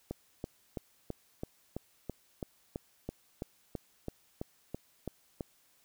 click train, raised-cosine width 2 ms, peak -23 dBFS, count 17, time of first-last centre 0.11-5.408 s, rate 3.02 Hz, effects white hiss -68 dBFS RMS until 5.84 s

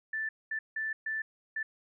sine tone bursts at uneven times, 1762 Hz, A6, 2 cents sharp, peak -31 dBFS, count 5, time 0.13-0.29 / 0.51-0.59 / 0.76-0.93 / 1.06-1.22 / 1.56-1.63 s, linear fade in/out 5 ms, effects none

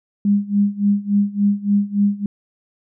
sine tone with tremolo, 202.9 Hz, G#3, 40 cents flat, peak -11 dBFS, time 0.25-2.26 s, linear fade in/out 2 ms, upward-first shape sine, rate 3.5 Hz, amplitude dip 90%, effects none

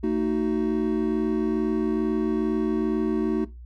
triangle chord, D# diminished, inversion second, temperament just, 224 / 311.1 / 373.4 Hz, A3 / D#4 / F#4, +31 / 0 / +16 cents, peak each -24 dBFS, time 0.03-3.45 s, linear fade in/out 10 ms, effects noise-tail reverb RT60 0.2 s tail -17 dB re dry + added 60 Hz sine -39 dBFS peak until 3.65 s

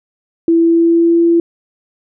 sine tone with pitch glide, 332.6 to 337.8 Hz, E4 to E4, +16 to +42 cents, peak -7 dBFS, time 0.48-1.4 s, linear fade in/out 2 ms, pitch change +26 cents, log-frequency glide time 0.58-1.22 s, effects none

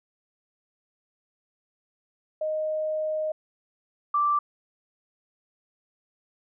sine tone pair in turn, 621 / 1172.3 Hz, D#5 / D6, -3 / -3 cents, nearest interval major seventh, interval 1100 cents, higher second, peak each -25 / -20 dBFS, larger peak second, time 2.41-3.32 / 4.14-4.39 s, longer first, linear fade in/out 5 ms, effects none

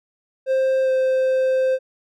triangle tone with pitch glide, 527 to 521.5 Hz, C5 to C5, +12 to -6 cents, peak -14 dBFS, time 0.46-1.79 s, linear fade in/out 50 ms, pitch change -18 cents, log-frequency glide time 0.83-0.9 s, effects none

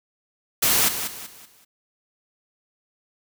white noise with echo, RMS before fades -19 dBFS, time 0.62-0.89 s, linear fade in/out 10 ms, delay 190 ms, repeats 4, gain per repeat -9 dB, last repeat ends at 1.65 s, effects none

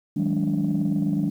sine tone cluster, 159.8 / 188.6 / 207.1 / 289.4 Hz, D#3 / F#3 / G#3 / D4, +47 / +33 / -5 / -25 cents, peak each -25 dBFS, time 0.16-1.3 s, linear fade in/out 10 ms, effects tanh soft clip ceiling -15 dBFS + 9-bit

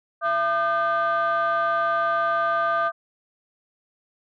sine tone cluster, 672 / 1208 / 1546 Hz, E5 / D6 / G6, +33 / +48 / -24 cents, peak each -23 / -21 / -26 dBFS, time 0.21-2.92 s, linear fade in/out 50 ms, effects tanh soft clip ceiling -15 dBFS

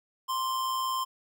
square tone with amplitude modulation, 1046.5 Hz, C6, in tune, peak -27 dBFS, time 0.28-1.05 s, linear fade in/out 20 ms, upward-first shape sine, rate 120 Hz, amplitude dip 35%, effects none

